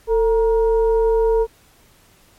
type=tone with frequency modulation; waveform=sine; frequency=450 Hz; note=A4; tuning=39 cents sharp; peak=-13 dBFS; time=0.07-1.47 s; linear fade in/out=50 ms; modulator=490 Hz; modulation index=0.48; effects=pink hiss -53 dBFS RMS until 2.38 s + MP3 64 kbps